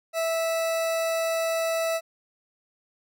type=tone; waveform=40% pulse; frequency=656 Hz; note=E5; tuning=9 cents flat; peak=-23 dBFS; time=0.13-2.01 s; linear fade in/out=50 ms; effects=none